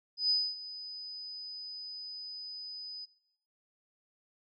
sine tone with ADSR envelope, 4995 Hz, D#8, 6 cents sharp, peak -24 dBFS, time 0.17-3.06 s, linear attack 130 ms, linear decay 250 ms, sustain -16 dB, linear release 21 ms, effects noise-tail reverb RT60 0.8 s tail -20 dB re dry

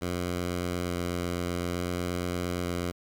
10% pulse tone with vibrato, 88.2 Hz, F2, 18 cents sharp, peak -21 dBFS, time 0.01-2.92 s, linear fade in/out 20 ms, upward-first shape square, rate 0.57 Hz, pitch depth 8 cents each way, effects 10-bit

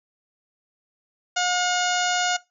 harmonic tone with a mistuned harmonic, 719 Hz, F#5, 50 cents flat, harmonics 1 / 2 / 3 / 4 / 5 / 6 / 7 / 8 / 9 / 10, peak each -25 / -25 / -33 / -29 / -33 / -34 / -35 / -33 / -34 / -34 dBFS, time 1.36-2.37 s, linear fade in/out 10 ms, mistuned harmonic 10, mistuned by -31 cents, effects noise-tail reverb RT60 0.2 s tail -19 dB re dry

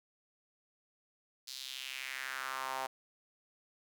sawtooth tone with high-pass filter sweep, 132 Hz, C3, 16 cents sharp, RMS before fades -41 dBFS, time 1.47-2.87 s, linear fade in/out 10 ms, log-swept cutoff 4600 to 780 Hz, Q 2.8, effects none

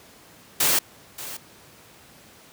white noise with echo, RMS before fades -20 dBFS, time 0.6-0.79 s, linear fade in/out 5 ms, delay 580 ms, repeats 1, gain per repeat -15 dB, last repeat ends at 1.37 s, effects pink hiss -50 dBFS RMS until 2.52 s + high-pass 100 Hz 12 dB/octave

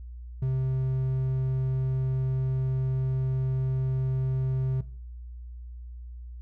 triangle tone, 130.81 Hz, C3, in tune, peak -22 dBFS, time 0.42-4.81 s, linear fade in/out 5 ms, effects noise-tail reverb RT60 0.5 s tail -18 dB re dry + added 60 Hz sine -38 dBFS peak until 6.41 s

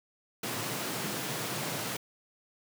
pink high-pass noise, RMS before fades -35 dBFS, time 0.43-1.97 s, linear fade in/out 5 ms, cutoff 110 Hz, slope 96 dB/octave, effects none

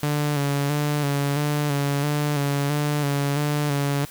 sawtooth tone with vibrato, 144.6 Hz, D3, 27 cents flat, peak -17 dBFS, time 0.03-4.05 s, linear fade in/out 0 ms, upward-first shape square, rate 1.5 Hz, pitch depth 35 cents each way, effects white hiss -43 dBFS RMS until 4.1 s

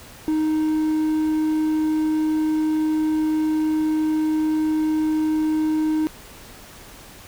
triangle tone, 311.1 Hz, D#4, in tune, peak -16 dBFS, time 0.28-6.07 s, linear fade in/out 0 ms, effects pink hiss -43 dBFS RMS until 7.27 s

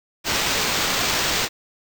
blue noise with sample-and-hold, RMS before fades -22 dBFS, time 0.24-1.49 s, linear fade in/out 50 ms, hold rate 11025 Hz, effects none

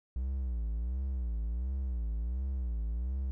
triangle tone with vibrato, 60.6 Hz, B1, 32 cents flat, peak -29 dBFS, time 0.16-3.31 s, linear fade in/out 0 ms, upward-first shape sine, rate 1.4 Hz, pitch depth 170 cents each way, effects none

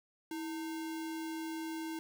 sine tone with sample-and-hold, 323 Hz, E4, 35 cents flat, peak -37 dBFS, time 0.31-1.99 s, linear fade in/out 2 ms, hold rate 1225 Hz, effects none

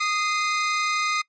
sawtooth tone pair together, 1238.8 / 2075 Hz, D#6 / C7, -8 / -15 cents, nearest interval major sixth, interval 893 cents, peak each -20 / -23 dBFS, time 0-1.22 s, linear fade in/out 10 ms, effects noise-tail reverb RT60 0.1 s tail -23 dB re dry + resampled to 16000 Hz

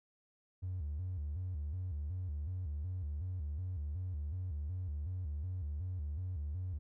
triangle tone with vibrato, 82.41 Hz, E2, in tune, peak -33 dBFS, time 0.62-6.79 s, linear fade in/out 20 ms, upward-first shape square, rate 2.7 Hz, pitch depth 190 cents each way, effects tanh soft clip ceiling -33 dBFS

